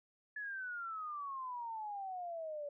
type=exponential sweep; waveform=sine; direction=down; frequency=1722 to 570 Hz; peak=-40 dBFS; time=0.36-2.69 s; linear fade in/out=5 ms; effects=none